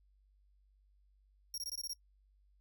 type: tone bursts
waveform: sawtooth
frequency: 5588 Hz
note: F8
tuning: in tune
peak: -36 dBFS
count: 7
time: 1.54-1.933 s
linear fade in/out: 2 ms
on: 39 ms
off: 20 ms
effects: noise-tail reverb RT60 0.1 s tail -23 dB re dry + added 49 Hz sine -66 dBFS peak until 2.6 s